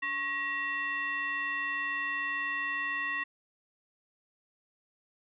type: tone with frequency modulation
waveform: sine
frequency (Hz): 1902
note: A#6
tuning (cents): +34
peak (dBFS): -30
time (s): 0.02-3.24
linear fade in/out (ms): 10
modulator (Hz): 807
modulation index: 0.84
effects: none